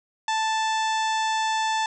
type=harmonic tone; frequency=880 Hz; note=A5; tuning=in tune; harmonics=1 / 2 / 3 / 4 / 5 / 6 / 7 / 8 / 9; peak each=-23 / -30 / -36 / -33 / -40 / -40 / -40 / -42 / -44 dBFS; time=0.28-1.86 s; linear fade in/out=2 ms; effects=none